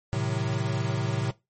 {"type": "chord", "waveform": "square", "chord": "A diminished seventh", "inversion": "none", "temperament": "equal", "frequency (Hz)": [110, 130.81, 155.56, 185], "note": ["A2", "C3", "Eb3", "Gb3"], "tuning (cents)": [0, 0, 0, 0], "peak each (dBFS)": [-30, -30, -35, -36], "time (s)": [0.13, 1.31], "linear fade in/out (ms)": 0, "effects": ["noise-tail reverb RT60 0.2 s tail -18 dB re dry", "MP3 32 kbps"]}